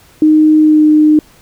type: tone with pitch glide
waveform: sine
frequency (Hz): 308.9 to 305.2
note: D#4 to D#4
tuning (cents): -12 to -33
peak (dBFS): -4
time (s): 0.22-1.19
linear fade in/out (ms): 2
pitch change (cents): -21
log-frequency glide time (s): 0.59-0.85
effects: pink hiss -45 dBFS RMS until 1.41 s